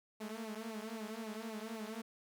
sawtooth tone with flanger, 220 Hz, A3, in tune, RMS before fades -44 dBFS, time 0.2-2.02 s, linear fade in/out 10 ms, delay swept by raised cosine 0.58 to 5.78 ms, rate 3.8 Hz, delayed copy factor -0.95, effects none

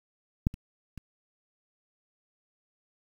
clicks, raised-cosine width 5 ms, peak -11 / -28 / -29 dBFS, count 3, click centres 0.469 / 0.541 / 0.977 s, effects 8-bit

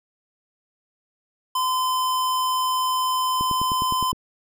square tone, 1024 Hz, C6, 38 cents flat, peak -21 dBFS, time 1.55-4.12 s, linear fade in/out 5 ms
click train, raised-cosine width 3 ms, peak -18 dBFS, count 8, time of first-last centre 3.41-4.129 s, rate 9.73 Hz
effects none

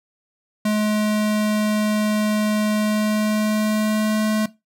square tone with pitch glide, 212.2 to 215.3 Hz, G#3 to A3, +38 to -37 cents, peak -18 dBFS, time 0.65-4.46 s, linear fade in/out 5 ms, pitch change +25 cents, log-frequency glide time 2.74-4.26 s, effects noise-tail reverb RT60 0.2 s tail -17 dB re dry

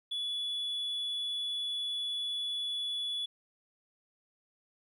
sine tone, 3421 Hz, A7, 49 cents flat, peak -30 dBFS, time 0.11-3.26 s, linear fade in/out 10 ms, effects tanh soft clip ceiling -31 dBFS + 12-bit

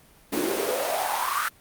pink noise with high-pass filter sweep, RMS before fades -26 dBFS, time 0.32-1.49 s, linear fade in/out 10 ms, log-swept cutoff 280 to 1400 Hz, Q 6, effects pink hiss -55 dBFS RMS until 1.6 s + Opus 32 kbps

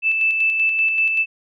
sine tone with tremolo, 2637 Hz, E7, in tune, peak -14 dBFS, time 0.02-1.26 s, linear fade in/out 50 ms, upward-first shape square, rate 5.2 Hz, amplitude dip 35%, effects none

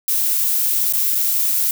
violet noise with dropouts, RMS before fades -18 dBFS, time 0.08-1.71 s, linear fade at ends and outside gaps 1 ms, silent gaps 0.926-0.935 / 1.149-1.153 s, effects none

